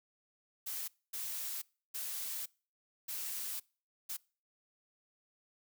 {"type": "noise bursts at uneven times", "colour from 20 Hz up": "blue", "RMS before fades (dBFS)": -40, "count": 5, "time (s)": [[0.66, 0.88], [1.13, 1.62], [1.94, 2.46], [3.08, 3.6], [4.09, 4.17]], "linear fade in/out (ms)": 10, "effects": ["noise-tail reverb RT60 0.4 s tail -25 dB re dry"]}